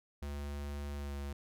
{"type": "tone with pitch glide", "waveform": "square", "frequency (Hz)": [71.8, 70.57], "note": ["D2", "C#2"], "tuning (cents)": [-39, 32], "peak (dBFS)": -39, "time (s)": [0.22, 1.33], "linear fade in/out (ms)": 5, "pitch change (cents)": -29, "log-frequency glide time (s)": [0.95, 1.15], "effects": []}